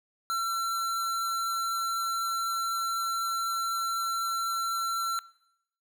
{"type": "tone", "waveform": "square", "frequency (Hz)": 1352, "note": "E6", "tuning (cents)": 43, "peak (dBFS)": -28, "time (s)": [0.3, 5.19], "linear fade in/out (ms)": 0, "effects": ["noise-tail reverb RT60 0.8 s tail -21 dB re dry"]}